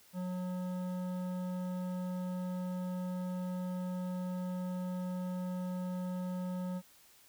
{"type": "tone with hard clipping", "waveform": "triangle", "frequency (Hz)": 181.8, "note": "F#3", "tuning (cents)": -30, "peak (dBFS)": -37, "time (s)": [0.13, 6.82], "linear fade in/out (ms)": 50, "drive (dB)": 16, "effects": ["white hiss -62 dBFS RMS until 7.28 s"]}